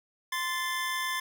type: tone pair together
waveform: 25% pulse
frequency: 1041 / 1750.7 Hz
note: C6 / A6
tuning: -9 / -9 cents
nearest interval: major sixth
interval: 900 cents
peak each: -28 / -29 dBFS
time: 0.32-1.2 s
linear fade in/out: 5 ms
effects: none